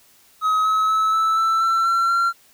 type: tone with pitch steps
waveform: triangle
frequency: 1271 / 1285 / 1299.2 / 1313.5 / 1328 / 1342.7 / 1357.5 / 1372.5 Hz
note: D#6 / E6 / E6 / E6 / E6 / E6 / F6 / F6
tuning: +36 / -45 / -26 / -7 / +12 / +31 / -50 / -31 cents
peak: -14 dBFS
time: 0.41-2.33 s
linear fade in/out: 50 ms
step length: 240 ms
effects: white hiss -54 dBFS RMS until 2.53 s